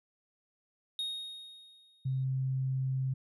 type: tone with exponential decay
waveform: triangle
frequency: 3729 Hz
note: A#7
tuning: in tune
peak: -30 dBFS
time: 0.99-2.24 s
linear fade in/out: 1 ms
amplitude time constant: 270 ms
type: tone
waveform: sine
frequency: 131.9 Hz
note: C3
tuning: 14 cents sharp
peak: -29 dBFS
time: 2.05-3.14 s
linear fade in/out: 10 ms
effects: resampled to 32000 Hz